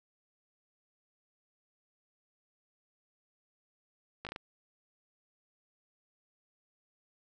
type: slowing click train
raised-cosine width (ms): 0.3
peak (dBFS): -24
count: 5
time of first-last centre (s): 4.25-4.361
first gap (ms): 17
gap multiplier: 1.34
effects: none